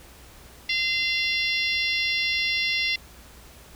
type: harmonic tone with a mistuned harmonic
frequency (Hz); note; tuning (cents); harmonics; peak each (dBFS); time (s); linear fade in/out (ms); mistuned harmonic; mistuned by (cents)
689; F5; -24; 3 / 4 / 5 / 6 / 7 / 8; -26 / -28 / -30 / -32 / -33 / -34; 0.69-2.96; 5; 6; +19
effects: added 60 Hz sine -51 dBFS peak until 3.75 s + pink hiss -49 dBFS RMS until 3.75 s